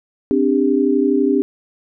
sine chord, C suspended second, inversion none, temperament equal with one note detuned, 261.6 / 293.7 / 397.7 Hz, C4 / D4 / G4, 0 / 0 / +25 cents, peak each -17 dBFS, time 0.31-1.42 s, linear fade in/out 0 ms, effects none

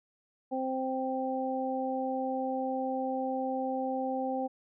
harmonic tone, 261.6 Hz, C4, in tune, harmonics 1 / 2 / 3, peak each -34 / -34 / -34 dBFS, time 0.51-4.48 s, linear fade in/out 20 ms, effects none

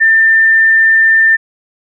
sine tone, 1792 Hz, A6, 31 cents sharp, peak -5 dBFS, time 0-1.37 s, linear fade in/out 20 ms, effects none

